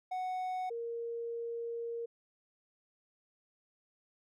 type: tone pair in turn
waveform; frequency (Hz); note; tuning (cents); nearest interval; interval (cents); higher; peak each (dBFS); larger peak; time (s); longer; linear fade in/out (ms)
triangle / sine; 740 / 466.2; F#5 / A#4; 0 / 0; minor sixth; 800; first; -32 / -36; first; 0.11-0.7 / 0.7-2.06; second; 10
effects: none